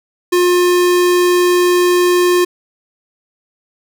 square tone, 356.1 Hz, F4, 34 cents sharp, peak -10 dBFS, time 0.32-2.45 s, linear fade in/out 10 ms, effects none

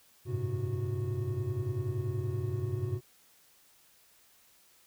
triangle tone cluster, 90.6 / 100.3 / 110.7 / 131.2 / 366.5 Hz, F#2 / G2 / A2 / C3 / F#4, -36 / +40 / +11 / +5 / -16 cents, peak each -40 / -34 / -34 / -34 / -37 dBFS, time 0.25-3.01 s, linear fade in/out 50 ms, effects white hiss -63 dBFS RMS until 4.86 s

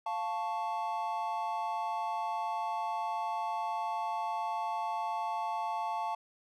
triangle chord, F augmented, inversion none, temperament equal, 698.5 / 880 / 1108.7 Hz, F5 / A5 / C#6, 0 / 0 / 0 cents, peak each -36 / -32 / -38 dBFS, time 0.06-6.15 s, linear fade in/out 5 ms, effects none

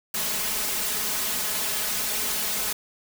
white noise with comb filter, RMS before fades -27 dBFS, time 0.14-2.73 s, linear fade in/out 5 ms, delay 4.7 ms, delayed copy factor +0.9, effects none

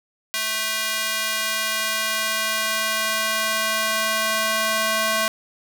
square tone with high-pass filter sweep, 219.2 Hz, A3, 6 cents flat, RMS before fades -23 dBFS, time 0.34-5.28 s, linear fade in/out 0 ms, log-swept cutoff 2000 to 910 Hz, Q 0.75, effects none

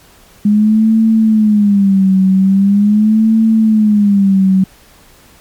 sine tone with vibrato, 205.4 Hz, G#3, 19 cents flat, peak -6 dBFS, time 0.45-4.64 s, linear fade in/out 5 ms, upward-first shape sine, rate 0.42 Hz, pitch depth 140 cents each way, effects pink hiss -44 dBFS RMS until 5.4 s + MP3 96 kbps

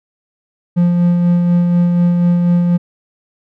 triangle tone with tremolo, 174.61 Hz, F3, in tune, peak -6 dBFS, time 0.76-2.78 s, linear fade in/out 20 ms, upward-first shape sine, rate 4.1 Hz, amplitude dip 30%, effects none

